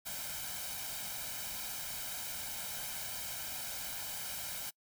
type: noise with comb filter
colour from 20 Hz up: white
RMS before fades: -41 dBFS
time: 0.05-4.71 s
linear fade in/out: 20 ms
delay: 1.3 ms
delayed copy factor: +0.7
effects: noise-tail reverb RT60 0.1 s tail -26 dB re dry